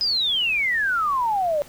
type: exponential sweep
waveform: sine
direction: down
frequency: 5100 to 568 Hz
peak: -19 dBFS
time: 0.01-1.62 s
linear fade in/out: 0 ms
effects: pink hiss -46 dBFS RMS until 1.68 s